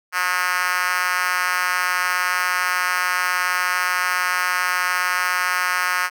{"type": "tone with high-pass filter", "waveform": "5% pulse", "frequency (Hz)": 180.7, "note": "F#3", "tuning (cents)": -41, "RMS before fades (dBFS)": -21, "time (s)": [0.12, 6.1], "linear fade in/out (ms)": 50, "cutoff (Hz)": 1300, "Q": 1.8, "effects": []}